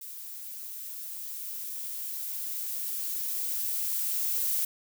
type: noise with level ramp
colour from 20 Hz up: violet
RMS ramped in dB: -42 to -28 dBFS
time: 0.01-4.65 s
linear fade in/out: 5 ms
effects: none